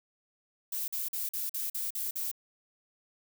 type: noise bursts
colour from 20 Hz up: violet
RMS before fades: -34 dBFS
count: 8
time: 0.72-2.315 s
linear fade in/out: 5 ms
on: 160 ms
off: 45 ms
effects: none